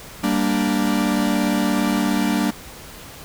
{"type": "chord", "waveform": "45% pulse", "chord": "G minor", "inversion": "none", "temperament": "equal", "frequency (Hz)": [196, 233.1, 293.7], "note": ["G3", "Bb3", "D4"], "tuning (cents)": [0, 0, 0], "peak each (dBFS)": -22, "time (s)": [0.23, 2.51], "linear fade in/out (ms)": 10, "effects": ["pink hiss -39 dBFS RMS until 3.24 s"]}